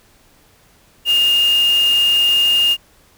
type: tone in noise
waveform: sine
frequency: 2829 Hz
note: F7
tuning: 22 cents sharp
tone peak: -11 dBFS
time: 1.05-2.77 s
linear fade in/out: 50 ms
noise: white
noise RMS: -29 dBFS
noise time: 1.05-2.77 s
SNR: +15 dB
effects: pink hiss -52 dBFS RMS until 3.17 s